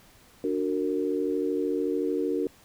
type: chord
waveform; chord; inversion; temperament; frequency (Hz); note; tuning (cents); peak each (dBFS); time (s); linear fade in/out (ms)
sine; D augmented; none; just; 293.7 / 367.1 / 458.9; D4 / F#4 / A#4; 0 / -14 / -27; -29; 0.44-2.47; 2
effects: pink hiss -56 dBFS RMS until 2.64 s